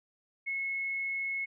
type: tone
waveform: sine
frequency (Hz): 2183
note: C#7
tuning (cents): -27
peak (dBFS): -31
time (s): 0.46-1.46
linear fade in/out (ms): 20
effects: none